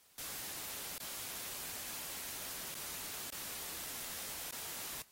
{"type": "noise with dropouts", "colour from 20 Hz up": "white", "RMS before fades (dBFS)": -44, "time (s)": [0.18, 5.02], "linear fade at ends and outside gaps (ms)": 1, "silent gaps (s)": [[0.981, 1.002], [2.743, 2.751], [3.303, 3.323], [4.509, 4.524]], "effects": ["white hiss -66 dBFS RMS until 5.11 s", "AAC 48 kbps"]}